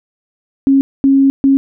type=tone bursts at uneven times; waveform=sine; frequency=272.6 Hz; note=C#4; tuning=29 cents flat; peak=-6 dBFS; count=3; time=0.67-0.81 / 1.04-1.3 / 1.44-1.57 s; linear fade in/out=0 ms; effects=none